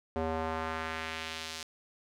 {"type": "tone with band-pass filter sweep", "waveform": "square", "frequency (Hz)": 80.4, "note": "E2", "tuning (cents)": -43, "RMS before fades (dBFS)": -36, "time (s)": [0.16, 1.63], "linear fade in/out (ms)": 0, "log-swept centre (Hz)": [550, 5200], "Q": 1.1, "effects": []}